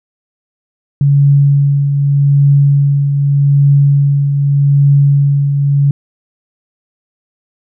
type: tone with tremolo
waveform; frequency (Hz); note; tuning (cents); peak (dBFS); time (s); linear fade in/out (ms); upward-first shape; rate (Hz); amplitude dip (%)
sine; 141.3; C#3; +34; -4; 1.01-5.91; 2; triangle; 0.83; 50
effects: none